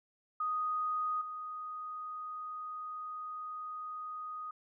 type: tone with level steps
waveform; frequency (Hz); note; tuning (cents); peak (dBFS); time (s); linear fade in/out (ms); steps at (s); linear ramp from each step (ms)
sine; 1244.5; D#6; 0; -31 / -39; 0.4-4.51; 5; 1.21; 5
effects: none